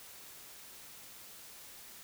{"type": "silence", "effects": ["white hiss -52 dBFS RMS until 2.03 s"]}